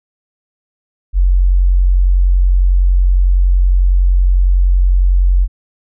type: tone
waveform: sine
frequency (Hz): 45.42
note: F#1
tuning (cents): -31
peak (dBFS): -7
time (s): 1.13-5.48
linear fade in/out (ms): 50
effects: none